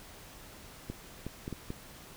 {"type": "clicks", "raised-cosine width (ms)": 3, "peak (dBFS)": -24, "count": 5, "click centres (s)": [0.9, 1.266, 1.479, 1.527, 1.704], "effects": ["pink hiss -51 dBFS RMS until 2.16 s"]}